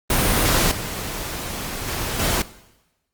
pink noise with level steps, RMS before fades -18 / -29 / -26 / -21 dBFS, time 0.1-2.42 s, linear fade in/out 2 ms, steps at 0.71 / 1.88 / 2.19 s, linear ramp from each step 5 ms, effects noise-tail reverb RT60 1.0 s tail -18 dB re dry + Opus 32 kbps

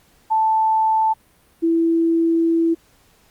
sine tone pair in turn, 880 / 331.1 Hz, A5 / E4, 0 / +8 cents, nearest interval octave + perfect fourth, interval 1692 cents, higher first, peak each -14 dBFS, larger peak neither, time 0.3-1.14 / 1.62-2.75 s, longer second, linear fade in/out 20 ms, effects pink hiss -56 dBFS RMS until 3.3 s + Opus 48 kbps

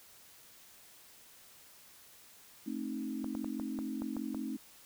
sine chord, A diminished, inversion none, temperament equal with one note detuned, 220 / 266.2 / 311.1 Hz, A3 / C4 / Eb4, 0 / +30 / 0 cents, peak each -40 / -39 / -41 dBFS, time 2.66-4.57 s, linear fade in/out 10 ms
clicks, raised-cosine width 1 ms, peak -30 dBFS, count 8, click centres 3.244 / 3.351 / 3.445 / 3.598 / 3.789 / 4.02 / 4.167 / 4.346 s
effects white hiss -58 dBFS RMS until 4.85 s

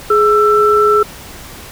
sine tone pair together, 419.6 / 1332.1 Hz, G#4 / E6, +18 / +18 cents, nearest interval octave + minor sixth, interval 2000 cents, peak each -10 dBFS, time 0.1-1.03 s, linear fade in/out 5 ms, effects pink hiss -33 dBFS RMS until 1.71 s

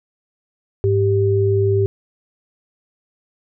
sine tone pair together, 103.02 / 392 Hz, G#2 / G4, -13 / 0 cents, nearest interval octave + major seventh, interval 2313 cents, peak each -16 dBFS, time 0.84-1.86 s, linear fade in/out 0 ms, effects none

